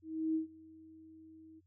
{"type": "tone with ADSR envelope", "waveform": "sine", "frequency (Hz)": 318.5, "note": "D#4", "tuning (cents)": 41, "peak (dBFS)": -29, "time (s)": [0.02, 1.61], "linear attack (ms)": 330, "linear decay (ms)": 120, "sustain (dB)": -24, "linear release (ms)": 27, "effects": ["added 91 Hz sine -68 dBFS peak until 1.66 s"]}